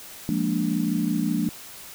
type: chord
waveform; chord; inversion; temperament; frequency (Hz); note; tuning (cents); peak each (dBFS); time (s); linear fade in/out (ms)
sine; Bb dominant seventh; second; equal; 174.61 / 207.7 / 233.1 / 293.7; F3 / Ab3 / Bb3 / D4; 0 / 0 / 0 / 0; -27; 0.29-1.49; 0
effects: white hiss -42 dBFS RMS until 1.94 s